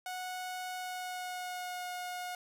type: tone with pitch glide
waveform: sawtooth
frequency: 735 to 721.5 Hz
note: F#5 to F#5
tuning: -12 to -44 cents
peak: -34 dBFS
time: 0.06-2.35 s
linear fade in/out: 2 ms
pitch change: -32 cents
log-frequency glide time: 0.75-1.87 s
effects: none